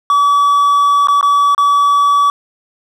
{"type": "tone with dropouts", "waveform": "triangle", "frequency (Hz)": 1144, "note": "D6", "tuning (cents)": -46, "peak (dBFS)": -6, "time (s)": [0.1, 2.3], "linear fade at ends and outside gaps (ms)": 1, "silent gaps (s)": [[1.072, 1.084], [1.211, 1.228], [1.548, 1.579]], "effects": []}